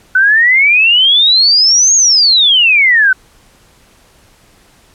sine exponential two-way sweep, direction up then down, 1490 to 6670 to 1490 Hz, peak -5 dBFS, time 0.15-3.13 s, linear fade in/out 5 ms, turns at 1.95 s, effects pink hiss -47 dBFS RMS until 4.94 s + low-pass 12000 Hz 12 dB/octave

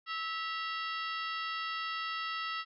harmonic tone with a mistuned harmonic, 652 Hz, E5, 19 cents flat, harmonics 2 / 3 / 4 / 5 / 6 / 7 / 8, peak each -37 / -41 / -43 / -45 / -47 / -48 / -49 dBFS, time 0.06-2.65 s, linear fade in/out 50 ms, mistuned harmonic 4, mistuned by +97 cents, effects none

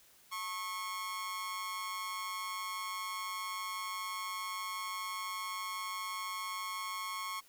sawtooth tone with amplitude modulation, 1092 Hz, C#6, 26 cents flat, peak -31 dBFS, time 0.31-7.41 s, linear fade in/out 20 ms, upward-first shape sine, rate 195 Hz, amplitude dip 60%, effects white hiss -63 dBFS RMS until 7.48 s

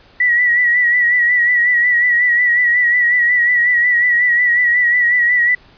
sine tone with vibrato, 1939 Hz, B6, 32 cents flat, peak -10 dBFS, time 0.2-5.55 s, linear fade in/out 5 ms, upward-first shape sine, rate 5.5 Hz, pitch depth 45 cents each way, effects pink hiss -47 dBFS RMS until 5.77 s + resampled to 11025 Hz

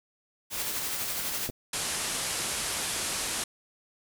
white noise with tremolo, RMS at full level -31 dBFS, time 0.5-1.51 s, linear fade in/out 50 ms, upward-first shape sine, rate 12 Hz, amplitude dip 30%
clicks, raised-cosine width 2 ms, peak -22 dBFS, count 2, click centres 1.491 / 1.499 s
white low-pass noise, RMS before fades -32 dBFS, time 1.73-3.44 s, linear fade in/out 5 ms, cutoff 11000 Hz, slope 48 dB/octave
effects none

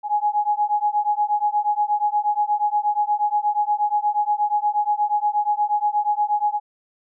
sine beating tone pair, 830.6 / 839 Hz, G#5 / G#5, 0 / +17 cents, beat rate 8.4 Hz, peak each -21 / -21 dBFS, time 0.03-6.6 s, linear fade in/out 50 ms, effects none

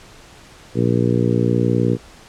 harmonic tone, 59.5 Hz, A#1, 36 cents sharp, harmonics 2 / 3 / 4 / 5 / 6 / 7 / 8, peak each -19 / -21 / -22 / -23 / -24 / -24 / -25 dBFS, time 0.74-1.98 s, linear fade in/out 50 ms, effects pink hiss -44 dBFS RMS until 2.28 s + low-pass 8000 Hz 12 dB/octave

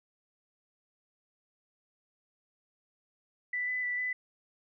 sine tone with pitch steps, 1980 / 2002 / 1972 / 1999 Hz, B6 / B6 / B6 / B6, +4 / +23 / -3 / +20 cents, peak -30 dBFS, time 3.53-4.13 s, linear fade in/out 5 ms, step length 150 ms, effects none

